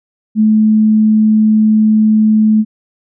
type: tone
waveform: sine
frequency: 216.2 Hz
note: A3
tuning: 30 cents flat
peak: -6 dBFS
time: 0.35-2.65 s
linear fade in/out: 50 ms
effects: none